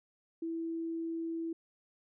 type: tone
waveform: sine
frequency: 329.6 Hz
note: E4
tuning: in tune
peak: -34 dBFS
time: 0.42-1.53 s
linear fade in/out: 5 ms
effects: none